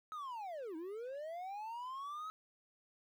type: linear two-way sweep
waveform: triangle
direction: down then up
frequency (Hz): 1290 to 307.4 to 1290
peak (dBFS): -40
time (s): 0.12-2.3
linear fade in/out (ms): 0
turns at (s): 0.76
effects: 12-bit